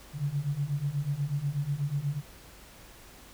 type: beating tone pair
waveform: sine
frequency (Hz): 138.59 / 146.79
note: C#3 / D3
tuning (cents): 0 / 0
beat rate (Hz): 8.2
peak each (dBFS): -32 / -30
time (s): 0.13-2.22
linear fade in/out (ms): 50
effects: added 50 Hz sine -55 dBFS peak until 3.33 s + pink hiss -52 dBFS RMS until 3.33 s